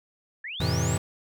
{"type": "linear sweep", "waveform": "sine", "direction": "up", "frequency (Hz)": [1663, 8170], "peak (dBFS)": -33, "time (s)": [0.44, 0.97], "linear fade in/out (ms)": 5}
{"type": "chord", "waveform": "square", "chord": "F major seventh", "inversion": "none", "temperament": "equal", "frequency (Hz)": [87.31, 110, 130.81, 164.81], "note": ["F2", "A2", "C3", "E3"], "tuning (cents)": [0, 0, 0, 0], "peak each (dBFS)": -30, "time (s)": [0.6, 0.98], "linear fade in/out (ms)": 5}
{"effects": []}